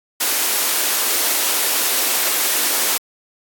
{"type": "high-pass noise", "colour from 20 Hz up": "white", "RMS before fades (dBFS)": -18, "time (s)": [0.2, 2.98], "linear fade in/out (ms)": 10, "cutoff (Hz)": 280, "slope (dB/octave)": 24, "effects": ["AAC 64 kbps"]}